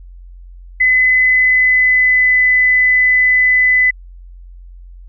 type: tone with pitch glide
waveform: sine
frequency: 2019 to 2006 Hz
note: B6 to B6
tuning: +38 to +26 cents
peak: -8 dBFS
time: 0.8-3.91 s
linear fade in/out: 10 ms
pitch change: -12 cents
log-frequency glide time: 1.18-2.41 s
effects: added 44 Hz sine -33 dBFS peak until 5.08 s